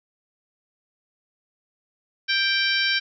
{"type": "harmonic tone with a mistuned harmonic", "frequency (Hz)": 780, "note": "G5", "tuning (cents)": -9, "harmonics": [2, 3, 4, 5, 6, 7], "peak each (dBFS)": [-24, -26, -27, -28, -29, -29], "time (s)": [2.28, 3], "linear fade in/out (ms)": 20, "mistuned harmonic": 2, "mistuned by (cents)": 22, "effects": []}